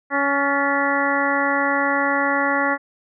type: harmonic tone with a mistuned harmonic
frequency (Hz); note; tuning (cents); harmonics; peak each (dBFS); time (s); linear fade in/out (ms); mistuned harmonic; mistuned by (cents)
280; C#4; +18; 1 / 2 / 3 / 4 / 5 / 6 / 7; -25 / -25 / -25 / -25 / -25 / -25 / -25; 0.1-2.78; 50; 6; +53
effects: none

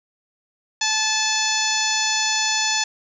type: harmonic tone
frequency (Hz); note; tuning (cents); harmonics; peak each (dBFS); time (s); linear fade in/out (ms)
869; A5; -22; 1 / 2 / 3 / 4 / 5 / 6 / 7 / 8; -27 / -27 / -27 / -27 / -27 / -27 / -27 / -27; 0.81-2.84; 5
effects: none

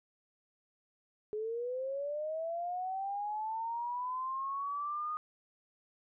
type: linear sweep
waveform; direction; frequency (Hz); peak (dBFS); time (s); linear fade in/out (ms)
sine; up; 419 to 1237; -34; 1.33-5.17; 0
effects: none

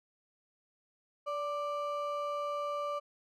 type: ring-modulated tone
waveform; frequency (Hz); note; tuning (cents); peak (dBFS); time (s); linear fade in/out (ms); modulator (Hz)
triangle; 880; A5; 0; -28; 1.26-3; 20; 300
effects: none

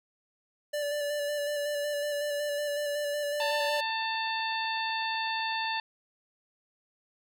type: tone with vibrato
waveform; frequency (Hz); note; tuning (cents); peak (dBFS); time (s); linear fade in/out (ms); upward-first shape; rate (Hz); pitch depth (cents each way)
square; 584; D5; -10; -30; 0.73-3.81; 10; square; 5.4; 18
type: harmonic tone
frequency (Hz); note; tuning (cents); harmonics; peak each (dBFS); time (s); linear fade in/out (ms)
892; A5; +23; 1 / 2 / 3 / 4 / 5; -32 / -35 / -37 / -38 / -39; 3.4-5.8; 2
effects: none

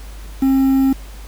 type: tone with quantisation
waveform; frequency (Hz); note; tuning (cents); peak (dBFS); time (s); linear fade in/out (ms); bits
triangle; 268; C4; +42; -9; 0.42-0.93; 5; 6
effects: added 50 Hz sine -31 dBFS peak until 1.27 s + pink hiss -42 dBFS RMS until 1.27 s

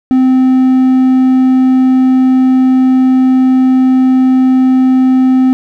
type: tone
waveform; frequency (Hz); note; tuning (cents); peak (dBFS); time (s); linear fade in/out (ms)
triangle; 258.7; C4; -19; -3; 0.11-5.53; 0
effects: none

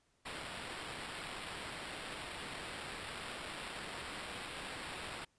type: noise with sample-and-hold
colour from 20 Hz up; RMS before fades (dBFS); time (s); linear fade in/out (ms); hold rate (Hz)
white; -45; 0.25-5.25; 10; 6300
effects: pink hiss -75 dBFS RMS until 5.38 s + resampled to 22050 Hz

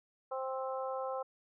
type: harmonic tone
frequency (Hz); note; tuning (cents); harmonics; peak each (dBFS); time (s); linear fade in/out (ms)
262.9; C4; +8; 2 / 3 / 4 / 5; -37 / -41 / -43 / -45; 0.31-1.23; 10
effects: none

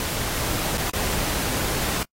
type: noise with dropouts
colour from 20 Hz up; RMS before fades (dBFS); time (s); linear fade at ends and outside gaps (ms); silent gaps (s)
pink; -26; 0-2.03; 1; 0.774-0.779 / 0.899-0.935
effects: noise-tail reverb RT60 0.1 s tail -26 dB re dry + AAC 48 kbps

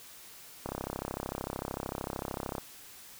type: click train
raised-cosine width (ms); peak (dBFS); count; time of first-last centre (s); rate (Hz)
1; -20; 65; 0.66-2.582; 33.3
effects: white hiss -51 dBFS RMS until 3.19 s

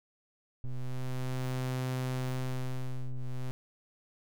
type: ring-modulated tone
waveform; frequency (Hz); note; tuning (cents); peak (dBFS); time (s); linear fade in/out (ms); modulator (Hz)
square; 64.2; C2; -32; -29; 0.64-3.51; 0; 64.4
effects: none

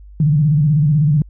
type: tone with vibrato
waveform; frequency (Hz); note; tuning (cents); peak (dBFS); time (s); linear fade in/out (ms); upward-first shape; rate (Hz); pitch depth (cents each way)
sine; 149.2; D3; +28; -10; 0.2-1.22; 2; square; 16; 95
effects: added 50 Hz sine -36 dBFS peak until 1.29 s

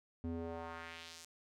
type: tone with band-pass filter sweep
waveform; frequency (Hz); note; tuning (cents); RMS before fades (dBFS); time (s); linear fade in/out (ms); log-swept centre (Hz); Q
square; 83; E2; +12; -45; 0.24-1.25; 0; 210 to 7400; 1.4
effects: none

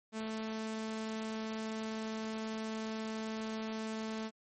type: tone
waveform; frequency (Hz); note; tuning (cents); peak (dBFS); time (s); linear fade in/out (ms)
sawtooth; 220; A3; 0; -33; 0.12-4.31; 50
effects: MP3 32 kbps

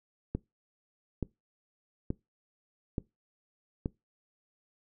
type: click train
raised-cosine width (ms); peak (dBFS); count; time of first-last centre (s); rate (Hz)
3; -18; 5; 0.35-3.859; 1.14
effects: noise-tail reverb RT60 0.2 s tail -22 dB re dry

